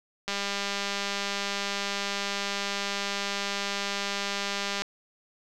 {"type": "click train", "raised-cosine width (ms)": 0.2, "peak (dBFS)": -13, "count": 909, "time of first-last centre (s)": [0.28, 4.82], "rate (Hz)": 200, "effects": []}